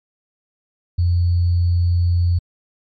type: tone with sample-and-hold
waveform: sine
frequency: 87.31 Hz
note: F2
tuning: in tune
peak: -13 dBFS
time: 0.98-2.39 s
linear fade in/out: 10 ms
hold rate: 4410 Hz
effects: MP3 32 kbps